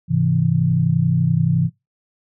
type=chord; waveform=sine; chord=Ab augmented; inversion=none; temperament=equal with one note detuned; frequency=103.83 / 133.18 / 164.81 Hz; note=Ab2 / C3 / E3; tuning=0 / +31 / 0 cents; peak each=-23 / -18 / -17 dBFS; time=0.08-1.7 s; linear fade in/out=50 ms; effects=noise-tail reverb RT60 0.2 s tail -22 dB re dry